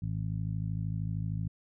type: harmonic tone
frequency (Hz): 53.1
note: G#1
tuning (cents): +39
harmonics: 1 / 2 / 3 / 4 / 5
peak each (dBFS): -41 / -33 / -35 / -48 / -49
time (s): 0.02-1.48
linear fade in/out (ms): 5
effects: none